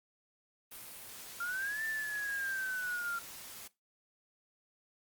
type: noise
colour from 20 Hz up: white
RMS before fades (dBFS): -48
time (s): 0.71-3.68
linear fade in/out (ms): 10
type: linear two-way sweep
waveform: sine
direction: up then down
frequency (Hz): 1377 to 1785 to 1377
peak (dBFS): -34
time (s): 1.4-3.19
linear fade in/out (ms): 5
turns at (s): 1.84
effects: noise-tail reverb RT60 0.2 s tail -18 dB re dry + Opus 32 kbps

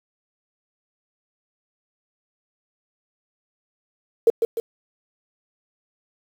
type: tone with echo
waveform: sine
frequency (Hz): 458.6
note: A#4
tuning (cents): -28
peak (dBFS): -9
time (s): 4.27-4.3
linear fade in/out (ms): 2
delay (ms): 150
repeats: 2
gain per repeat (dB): -6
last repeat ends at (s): 4.6
effects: high-pass 300 Hz 12 dB/octave + 7-bit

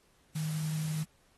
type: tone in noise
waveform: sine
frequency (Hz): 155.56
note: D#3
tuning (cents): 0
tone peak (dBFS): -31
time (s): 0.35-1.04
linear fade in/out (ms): 10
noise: white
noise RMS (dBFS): -45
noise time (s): 0.35-1.04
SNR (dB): +11
effects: pink hiss -68 dBFS RMS until 1.37 s + AAC 32 kbps

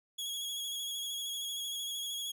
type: tone with vibrato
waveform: sawtooth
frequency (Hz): 3322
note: G#7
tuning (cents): 0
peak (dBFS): -33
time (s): 0.18-2.32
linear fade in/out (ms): 10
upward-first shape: square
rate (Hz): 13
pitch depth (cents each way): 22
effects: none

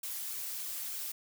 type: noise with flanger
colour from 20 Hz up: blue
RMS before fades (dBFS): -39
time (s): 0.03-1.12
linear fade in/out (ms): 5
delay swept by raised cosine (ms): 1 to 4.7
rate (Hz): 3.3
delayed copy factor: -0.6
effects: none

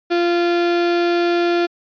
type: tone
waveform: 35% pulse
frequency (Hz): 346.2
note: F4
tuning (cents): -15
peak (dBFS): -13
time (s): 0.1-1.67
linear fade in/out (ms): 20
effects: resampled to 11025 Hz

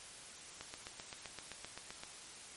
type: click train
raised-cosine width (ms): 0.2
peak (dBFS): -27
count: 12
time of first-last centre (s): 0.61-2.035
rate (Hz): 7.72
effects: white hiss -52 dBFS RMS until 2.56 s + MP3 48 kbps

